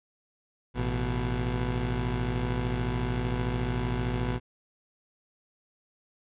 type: tone pair together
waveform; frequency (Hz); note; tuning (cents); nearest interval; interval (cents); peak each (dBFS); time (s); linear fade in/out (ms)
20% pulse; 55 / 123.47; A1 / B2; 0 / 0; octave + major second; 1400; -25; 0.74-4.4; 50
effects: resampled to 8000 Hz